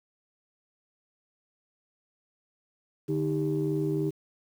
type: tone cluster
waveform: sine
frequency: 149.8 / 314 / 397.1 Hz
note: D3 / D#4 / G4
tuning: +35 / +16 / +22 cents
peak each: -29 dBFS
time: 3.08-4.11 s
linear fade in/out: 20 ms
effects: tanh soft clip ceiling -18 dBFS + 9-bit